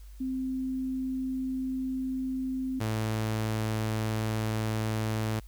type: tone pair in turn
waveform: sine / sawtooth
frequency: 260.6 / 109.57 Hz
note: C4 / A2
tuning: -7 / -7 cents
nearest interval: octave + minor third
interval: 1500 cents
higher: first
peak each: -29 / -24 dBFS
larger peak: second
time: 0.2-2.8 / 2.8-5.4 s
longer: neither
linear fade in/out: 10 ms
effects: added 50 Hz sine -44 dBFS peak until 5.47 s + white hiss -62 dBFS RMS until 5.47 s